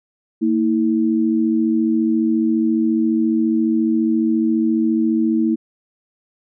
sine tone pair together, 228.1 / 322.6 Hz, A#3 / E4, -37 / -37 cents, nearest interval tritone, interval 600 cents, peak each -17 dBFS, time 0.41-5.56 s, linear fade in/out 20 ms, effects none

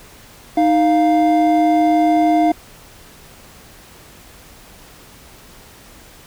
triangle tone pair together, 311.1 / 698.5 Hz, D#4 / F5, 0 / 0 cents, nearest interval octave + major second, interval 1400 cents, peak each -12 dBFS, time 0.57-2.52 s, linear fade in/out 5 ms, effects pink hiss -43 dBFS RMS until 6.26 s

